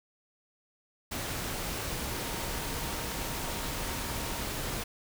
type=tone in noise; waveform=sine; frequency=928 Hz; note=A#5; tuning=8 cents flat; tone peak=-46 dBFS; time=2.1-4.41 s; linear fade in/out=10 ms; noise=pink; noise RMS=-35 dBFS; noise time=1.11-4.84 s; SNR=-14 dB; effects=none